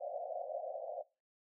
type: band-pass noise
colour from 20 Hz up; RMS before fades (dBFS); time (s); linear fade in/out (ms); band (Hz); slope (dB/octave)
pink; -42; 0-1.03; 20; 540 to 720; 96
effects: noise-tail reverb RT60 0.3 s tail -22 dB re dry